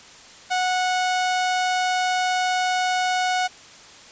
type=tone; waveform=sawtooth; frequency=735 Hz; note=F#5; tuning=12 cents flat; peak=-16 dBFS; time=0.5-3.48 s; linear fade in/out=20 ms; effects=white hiss -45 dBFS RMS until 4.11 s + resampled to 16000 Hz